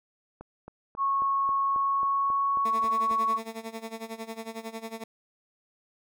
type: click train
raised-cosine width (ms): 1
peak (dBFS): -28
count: 11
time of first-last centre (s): 0.41-3.113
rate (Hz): 3.7
type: tone with pitch glide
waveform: sine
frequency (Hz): 1099 to 1113.7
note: C#6 to C#6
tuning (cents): -15 to +8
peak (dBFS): -23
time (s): 0.97-3.4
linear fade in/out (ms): 50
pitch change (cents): +23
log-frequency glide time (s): 1.61-2.86
type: tone with tremolo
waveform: 15% pulse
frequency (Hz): 224.7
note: A3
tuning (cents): +37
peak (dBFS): -27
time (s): 2.65-5.04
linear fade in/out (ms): 5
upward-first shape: sine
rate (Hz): 11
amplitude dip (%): 85
effects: none